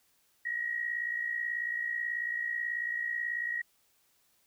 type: tone with amplitude modulation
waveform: sine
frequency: 1900 Hz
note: A#6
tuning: 33 cents sharp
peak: -28 dBFS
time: 0.45-3.62 s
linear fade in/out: 10 ms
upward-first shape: sine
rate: 58.3 Hz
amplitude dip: 65%
effects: white hiss -70 dBFS RMS until 4.46 s